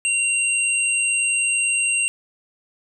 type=tone pair together; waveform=sine; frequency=2759 / 8268 Hz; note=F7 / C9; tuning=-22 / -22 cents; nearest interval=octave + perfect fifth; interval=1900 cents; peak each=-20 / -21 dBFS; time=0.05-2.08 s; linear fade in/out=0 ms; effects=none